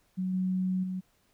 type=tone with level steps; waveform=sine; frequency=185.6 Hz; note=F#3; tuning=6 cents sharp; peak=-28 / -26 / -31 dBFS; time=0.17-1.01 s; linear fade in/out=20 ms; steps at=0.33 / 0.83 s; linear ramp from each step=10 ms; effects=pink hiss -69 dBFS RMS until 1.33 s

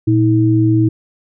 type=tone pair together; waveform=sine; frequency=116.54 / 320.4 Hz; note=A#2 / E4; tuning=0 / -49 cents; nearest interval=octave + tritone; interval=1751 cents; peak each=-12 dBFS; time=0.07-0.89 s; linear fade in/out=10 ms; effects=none

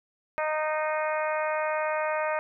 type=harmonic tone; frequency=308.7 Hz; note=D#4; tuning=14 cents flat; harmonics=2 / 3 / 4 / 5 / 6 / 7 / 8; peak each=-28 / -32 / -34 / -36 / -38 / -39 / -40 dBFS; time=0.38-2.39 s; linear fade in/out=0 ms; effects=none

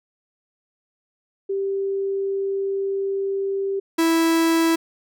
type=tone pair in turn; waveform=sine / 45% pulse; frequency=392 / 328.7 Hz; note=G4 / E4; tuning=0 / -5 cents; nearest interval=minor third; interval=305 cents; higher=first; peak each=-21 / -16 dBFS; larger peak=second; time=1.49-3.8 / 3.98-4.76 s; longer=first; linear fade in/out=10 ms; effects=none

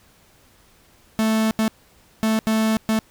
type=tone bursts at uneven times; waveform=45% pulse; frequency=220 Hz; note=A3; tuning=in tune; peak=-17 dBFS; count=5; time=1.19-1.51 / 1.59-1.68 / 2.23-2.39 / 2.47-2.77 / 2.89-2.99 s; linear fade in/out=0 ms; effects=pink hiss -55 dBFS RMS until 3.1 s

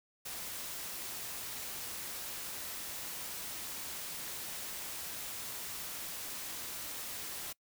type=noise; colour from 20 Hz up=white; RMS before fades=-42 dBFS; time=0.25-7.53 s; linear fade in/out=10 ms; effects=noise-tail reverb RT60 0.1 s tail -24 dB re dry

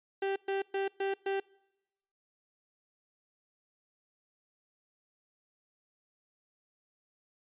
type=tone bursts; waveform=35% pulse; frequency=391.1 Hz; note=G4; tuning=4 cents flat; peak=-28 dBFS; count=5; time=0.22-1.4 s; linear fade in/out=5 ms; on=140 ms; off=120 ms; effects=noise-tail reverb RT60 0.9 s tail -25 dB re dry + resampled to 8000 Hz

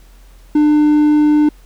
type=tone; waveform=triangle; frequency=299.6 Hz; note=D4; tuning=35 cents sharp; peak=-6 dBFS; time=0.55-1.49 s; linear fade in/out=5 ms; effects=added 43 Hz sine -40 dBFS peak until 1.65 s + pink hiss -51 dBFS RMS until 1.65 s

